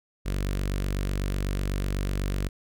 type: tone with notch filter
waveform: sawtooth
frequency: 48.03 Hz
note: G1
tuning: 35 cents flat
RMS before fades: -28 dBFS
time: 0.25-2.49 s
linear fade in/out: 20 ms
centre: 840 Hz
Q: 1.5
effects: none